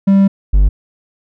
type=tone pair in turn; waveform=triangle; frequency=196 / 49.16 Hz; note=G3 / G1; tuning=0 / +6 cents; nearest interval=2 octaves; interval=2394 cents; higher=first; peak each=-4 dBFS; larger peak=neither; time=0.07-0.28 / 0.53-0.69 s; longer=first; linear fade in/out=10 ms; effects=none